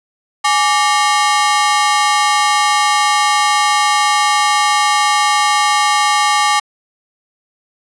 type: ring-modulated tone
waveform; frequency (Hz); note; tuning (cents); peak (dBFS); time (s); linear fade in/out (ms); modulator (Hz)
sawtooth; 1002; B5; +25; -4; 0.44-6.6; 10; 167
effects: resampled to 22050 Hz